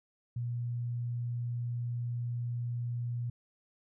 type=tone; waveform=sine; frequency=120 Hz; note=B2; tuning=49 cents flat; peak=-32 dBFS; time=0.36-3.3 s; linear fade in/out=5 ms; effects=none